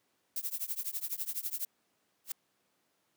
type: noise with tremolo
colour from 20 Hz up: violet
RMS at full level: -33 dBFS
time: 0.36-1.65 s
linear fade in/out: 2 ms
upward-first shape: triangle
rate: 12 Hz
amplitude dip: 100%
type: noise with exponential growth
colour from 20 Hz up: blue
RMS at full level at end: -30 dBFS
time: 2.24-2.32 s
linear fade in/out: 5 ms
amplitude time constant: 16 ms
effects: pink hiss -75 dBFS RMS until 3.16 s + high-pass 200 Hz 12 dB/octave